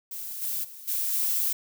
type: noise with level steps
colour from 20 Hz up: violet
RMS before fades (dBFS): -36 / -30 / -44 / -28 / -26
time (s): 0.11-1.53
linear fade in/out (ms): 5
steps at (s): 0.41 / 0.63 / 0.87 / 1.12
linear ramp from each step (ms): 20
effects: none